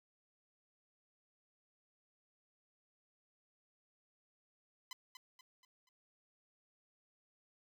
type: tone with echo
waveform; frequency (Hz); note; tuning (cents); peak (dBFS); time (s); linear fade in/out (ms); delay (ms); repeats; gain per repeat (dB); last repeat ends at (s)
10% pulse; 1013; B5; +44; -36; 4.91-4.93; 2; 240; 4; -7; 5.89
effects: none